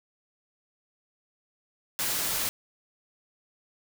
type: noise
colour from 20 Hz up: white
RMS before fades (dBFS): -29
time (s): 1.99-2.49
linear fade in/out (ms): 0
effects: none